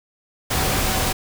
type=tone in noise; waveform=sine; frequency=759 Hz; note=F#5; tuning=44 cents sharp; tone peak=-31 dBFS; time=0.5-1.13 s; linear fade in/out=10 ms; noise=pink; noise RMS=-21 dBFS; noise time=0.5-1.13 s; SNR=-13 dB; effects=none